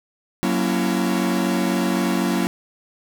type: chord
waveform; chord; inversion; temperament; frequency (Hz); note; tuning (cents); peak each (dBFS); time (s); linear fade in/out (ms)
45% pulse; F# dominant seventh; none; equal with one note detuned; 185 / 233.1 / 277.2 / 336.9; F#3 / A#3 / C#4 / E4; 0 / 0 / 0 / +38; -23 / -24 / -26 / -25; 0.43-2.47; 0
effects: none